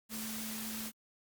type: tone in noise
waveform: sine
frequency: 220 Hz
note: A3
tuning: in tune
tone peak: -42 dBFS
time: 0.09-0.92 s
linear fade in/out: 50 ms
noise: white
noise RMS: -42 dBFS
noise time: 0.09-0.92 s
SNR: -3 dB
effects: Opus 48 kbps